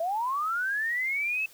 sine linear sweep, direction up, 639 to 2637 Hz, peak -26 dBFS, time 0-1.46 s, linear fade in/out 5 ms, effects white hiss -54 dBFS RMS until 1.53 s

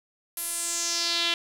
sawtooth tone with band-pass filter sweep, 340.3 Hz, F4, 45 cents flat, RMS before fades -28 dBFS, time 0.37-1.34 s, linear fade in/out 2 ms, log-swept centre 12000 to 3200 Hz, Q 3.2, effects 9-bit

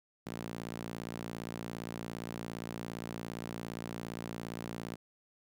sawtooth tone with high-pass filter, 57.4 Hz, A#1, 26 cents flat, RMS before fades -42 dBFS, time 0.26-4.96 s, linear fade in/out 10 ms, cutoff 180 Hz, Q 1.2, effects none

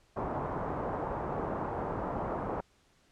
white low-pass noise, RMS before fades -35 dBFS, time 0.16-2.61 s, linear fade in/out 10 ms, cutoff 1000 Hz, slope 24 dB/octave, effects pink hiss -67 dBFS RMS until 3.11 s + low-pass 8000 Hz 12 dB/octave

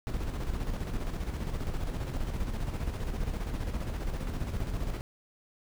brown noise with tremolo, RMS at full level -31 dBFS, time 0.07-5.01 s, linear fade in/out 0 ms, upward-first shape square, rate 15 Hz, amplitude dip 45%, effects none

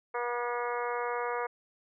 harmonic tone, 241.1 Hz, B3, 41 cents flat, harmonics 2 / 3 / 4 / 5 / 6 / 7 / 8 / 9, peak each -34 / -39 / -36 / -38 / -42 / -44 / -47 / -44 dBFS, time 0.14-1.47 s, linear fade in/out 10 ms, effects none

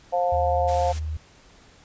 harmonic tone, 176.8 Hz, F3, 22 cents sharp, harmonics 3 / 4 / 5, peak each -24 / -22 / -30 dBFS, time 0.12-0.93 s, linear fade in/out 20 ms
sine tone, 77.78 Hz, D#2, in tune, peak -26 dBFS, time 0.32-1.17 s, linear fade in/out 5 ms
white noise, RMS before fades -38 dBFS, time 0.67-1 s, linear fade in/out 20 ms
effects pink hiss -53 dBFS RMS until 1.84 s + resampled to 16000 Hz

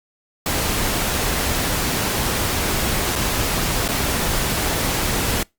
pink noise with dropouts, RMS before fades -21 dBFS, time 0.46-5.43 s, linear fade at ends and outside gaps 2 ms, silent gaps 3.155-3.159 / 3.88-3.887 s, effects noise-tail reverb RT60 0.2 s tail -25 dB re dry + Opus 48 kbps

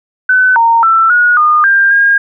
sine tone with pitch steps, 1510 / 922 / 1334 / 1450 / 1220 / 1594 / 1621 Hz, F#6 / A#5 / E6 / F#6 / D#6 / G6 / G#6, +35 / -19 / +20 / -35 / -34 / +28 / -42 cents, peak -5 dBFS, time 0.29-2.18 s, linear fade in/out 5 ms, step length 270 ms, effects none

